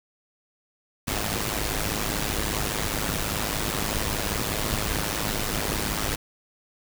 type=noise with amplitude modulation; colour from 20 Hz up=pink; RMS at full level=-24 dBFS; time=1.07-6.16 s; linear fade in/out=10 ms; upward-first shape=sine; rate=105 Hz; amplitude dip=75%; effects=none